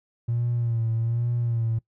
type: tone with vibrato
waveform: triangle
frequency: 116.54 Hz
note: A#2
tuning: in tune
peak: -19 dBFS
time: 0.28-1.79 s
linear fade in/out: 10 ms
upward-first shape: sine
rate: 1.2 Hz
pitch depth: 49 cents each way
effects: noise-tail reverb RT60 0.1 s tail -23 dB re dry + tanh soft clip ceiling -18 dBFS